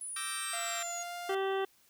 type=exponential sweep; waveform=sine; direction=down; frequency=10180 to 6645 Hz; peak=-38 dBFS; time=0.01-1.03 s; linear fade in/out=2 ms
type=chord; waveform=20% pulse; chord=E half-diminished seventh; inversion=third; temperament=equal; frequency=1174.7 / 1318.5 / 1568 / 1864.7 Hz; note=D6 / E6 / G6 / Bb6; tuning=0 / 0 / 0 / 0 cents; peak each=-38 dBFS; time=0.16-0.83 s; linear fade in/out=5 ms
type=tone with pitch glide; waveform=sawtooth; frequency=687 to 701 Hz; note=F5 to F5; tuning=-29 to +6 cents; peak=-35 dBFS; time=0.53-1.35 s; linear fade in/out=5 ms; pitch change=+35 cents; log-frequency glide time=0.78-1.16 s
type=harmonic tone; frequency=387.3 Hz; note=G4; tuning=21 cents flat; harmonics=1 / 2 / 3 / 4 / 5 / 7 / 8 / 9; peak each=-31 / -37 / -41 / -43 / -45 / -48 / -49 / -50 dBFS; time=1.29-1.65 s; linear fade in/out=5 ms
effects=white hiss -66 dBFS RMS until 1.89 s